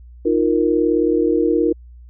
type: chord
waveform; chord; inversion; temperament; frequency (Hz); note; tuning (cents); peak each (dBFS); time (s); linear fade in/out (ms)
sine; Eb suspended second; none; just; 311.1 / 350 / 466.7; Eb4 / F4 / Bb4; 0 / +4 / +2; -18; 0.25-1.73; 10
effects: added 60 Hz sine -38 dBFS peak until 2.09 s